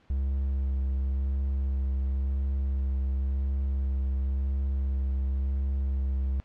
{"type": "tone with vibrato", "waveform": "triangle", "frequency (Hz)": 67.2, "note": "C2", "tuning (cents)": 47, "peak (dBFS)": -23, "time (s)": [0.1, 6.4], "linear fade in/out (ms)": 0, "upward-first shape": "sine", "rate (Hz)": 0.94, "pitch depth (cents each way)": 17, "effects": ["pink hiss -62 dBFS RMS until 6.44 s", "low-pass 3000 Hz 12 dB/octave"]}